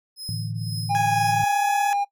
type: tone with tremolo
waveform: sawtooth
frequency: 5110 Hz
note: D#8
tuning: 45 cents sharp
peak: -28 dBFS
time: 0.16-1.35 s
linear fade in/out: 50 ms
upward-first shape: triangle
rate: 2 Hz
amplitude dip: 100%
type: chord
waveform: sine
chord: A suspended fourth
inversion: none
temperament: equal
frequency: 110 / 146.83 / 164.81 Hz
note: A2 / D3 / E3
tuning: 0 / 0 / 0 cents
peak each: -28 / -34 / -33 dBFS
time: 0.29-1.44 s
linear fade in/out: 0 ms
type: tone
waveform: triangle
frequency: 807 Hz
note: G#5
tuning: 50 cents flat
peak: -18 dBFS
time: 0.89-2.05 s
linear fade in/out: 20 ms
type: tone with pitch glide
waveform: 20% pulse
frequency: 830.6 to 844.6 Hz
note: G#5 to G#5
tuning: 0 to +29 cents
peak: -20 dBFS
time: 0.95-1.93 s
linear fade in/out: 0 ms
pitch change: +29 cents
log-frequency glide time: 1.23-1.69 s
effects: noise-tail reverb RT60 0.1 s tail -21 dB re dry